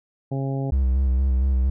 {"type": "harmonic tone", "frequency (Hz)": 135.8, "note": "C#3", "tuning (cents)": -35, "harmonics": [1, 2, 3, 4, 5, 6], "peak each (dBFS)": [-24, -30, -34, -36, -38, -40], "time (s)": [0.31, 0.71], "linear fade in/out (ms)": 10}
{"type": "tone with vibrato", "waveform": "triangle", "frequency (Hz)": 65.41, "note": "C2", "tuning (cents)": 0, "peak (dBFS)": -15, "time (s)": [0.72, 1.7], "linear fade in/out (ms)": 5, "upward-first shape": "square", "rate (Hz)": 4.3, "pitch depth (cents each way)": 40}
{"effects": []}